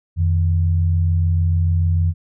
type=tone pair together; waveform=sine; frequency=87.31 / 154.09 Hz; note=F2 / D#3; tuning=0 / -16 cents; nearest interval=minor seventh; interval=984 cents; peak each=-14 / -24 dBFS; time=0.16-2.14 s; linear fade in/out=50 ms; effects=none